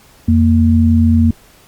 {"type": "tone pair together", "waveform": "sine", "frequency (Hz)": [86.7, 231.2], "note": ["F2", "A#3"], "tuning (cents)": [-12, -14], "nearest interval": "octave + perfect fourth", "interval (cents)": 1698, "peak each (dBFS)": -10, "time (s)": [0.28, 1.31], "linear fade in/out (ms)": 5, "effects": ["pink hiss -46 dBFS RMS until 1.67 s", "Opus 48 kbps"]}